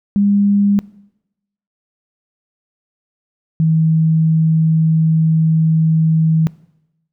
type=tone pair in turn; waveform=sine; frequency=201.8 / 160.17 Hz; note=G#3 / E3; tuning=-49 / -49 cents; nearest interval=major third; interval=400 cents; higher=first; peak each=-10 dBFS; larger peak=neither; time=0.16-0.79 / 3.6-6.47 s; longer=second; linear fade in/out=0 ms; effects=noise-tail reverb RT60 0.9 s tail -21 dB re dry